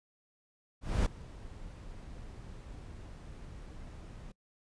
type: noise with ADSR envelope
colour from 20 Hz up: brown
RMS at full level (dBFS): -26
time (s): 0.81-4.32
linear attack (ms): 250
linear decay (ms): 7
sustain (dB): -21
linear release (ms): 6
effects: noise-tail reverb RT60 0.1 s tail -25 dB re dry + resampled to 22050 Hz